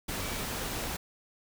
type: tone in noise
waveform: sine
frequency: 2300 Hz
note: D7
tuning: 37 cents flat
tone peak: -46 dBFS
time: 0.21-0.44 s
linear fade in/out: 10 ms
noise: pink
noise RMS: -35 dBFS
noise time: 0.08-0.97 s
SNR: -14 dB
effects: none